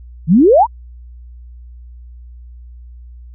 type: exponential sweep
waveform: sine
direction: up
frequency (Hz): 145.1 to 1025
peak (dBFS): -5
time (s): 0.27-0.67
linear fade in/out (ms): 50
effects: added 60 Hz sine -33 dBFS peak until 3.34 s